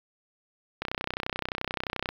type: click train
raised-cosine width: 0.3 ms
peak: -13 dBFS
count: 41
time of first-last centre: 0.82-2.09 s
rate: 31.5 Hz
effects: low-pass 5000 Hz 12 dB/octave + 7-bit